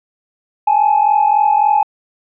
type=ring-modulated tone; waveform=triangle; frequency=843 Hz; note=G#5; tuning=26 cents sharp; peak=-3 dBFS; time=0.67-1.83 s; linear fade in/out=5 ms; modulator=21.8 Hz; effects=tanh soft clip ceiling -5 dBFS + resampled to 8000 Hz